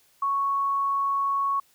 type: tone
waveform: sine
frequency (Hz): 1108.7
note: C#6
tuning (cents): 0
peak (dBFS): -22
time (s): 0.22-1.6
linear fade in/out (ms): 5
effects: white hiss -62 dBFS RMS until 1.74 s